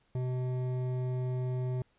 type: tone with hard clipping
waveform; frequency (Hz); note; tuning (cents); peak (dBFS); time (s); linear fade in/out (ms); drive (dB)
sine; 126.8; B2; +46; -32; 0.15-1.82; 2; 11
effects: pink hiss -71 dBFS RMS until 1.98 s + resampled to 8000 Hz